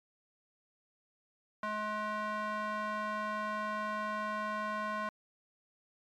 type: tone with band-pass filter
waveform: square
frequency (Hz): 212.4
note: G#3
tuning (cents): +39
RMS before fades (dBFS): -36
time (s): 1.63-5.09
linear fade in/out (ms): 2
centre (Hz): 1200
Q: 2.3
effects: MP3 96 kbps